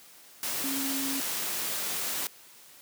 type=tone in noise; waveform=sine; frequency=271.8 Hz; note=C#4; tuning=34 cents flat; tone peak=-32 dBFS; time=0.64-1.2 s; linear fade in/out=0 ms; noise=white; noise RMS=-32 dBFS; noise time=0.43-2.27 s; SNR=-3 dB; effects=white hiss -53 dBFS RMS until 2.81 s + high-pass 150 Hz 12 dB/octave